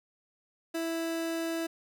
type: tone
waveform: 30% pulse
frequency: 329.6 Hz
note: E4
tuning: in tune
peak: -28 dBFS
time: 0.74-1.67 s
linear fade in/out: 10 ms
effects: none